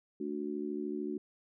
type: chord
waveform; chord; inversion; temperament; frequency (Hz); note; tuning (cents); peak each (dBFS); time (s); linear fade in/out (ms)
sine; D major; second; just; 220.2 / 293.7 / 367.1; A3 / D4 / F#4; +2 / 0 / -14; -40 / -38 / -38; 0.2-1.18; 5
effects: none